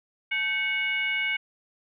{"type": "tone with frequency modulation", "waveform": "sine", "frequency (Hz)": 2217, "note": "C#7", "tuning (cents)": 0, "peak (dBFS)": -24, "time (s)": [0.31, 1.37], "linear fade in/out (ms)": 10, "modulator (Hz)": 673, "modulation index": 0.8, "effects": []}